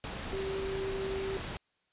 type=tone in noise; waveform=sine; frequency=387.3 Hz; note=G4; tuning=21 cents flat; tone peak=-33 dBFS; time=0.33-1.37 s; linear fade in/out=0 ms; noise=pink; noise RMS=-39 dBFS; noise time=0.04-1.57 s; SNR=+3 dB; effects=white hiss -75 dBFS RMS until 1.92 s + resampled to 8000 Hz